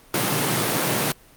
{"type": "high-pass noise", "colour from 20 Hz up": "pink", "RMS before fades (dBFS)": -22, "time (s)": [0.14, 1.12], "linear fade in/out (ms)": 2, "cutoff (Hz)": 110, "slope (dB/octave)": 96, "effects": ["pink hiss -51 dBFS RMS until 1.36 s", "Opus 32 kbps"]}